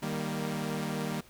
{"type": "chord", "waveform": "sawtooth", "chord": "Eb major", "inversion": "none", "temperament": "equal with one note detuned", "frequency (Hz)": [154.22, 196, 233.1], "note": ["Eb3", "G3", "Bb3"], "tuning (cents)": [-15, 0, 0], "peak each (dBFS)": -32, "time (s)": [0.02, 1.21], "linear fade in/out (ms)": 10, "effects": ["pink hiss -57 dBFS RMS until 1.29 s"]}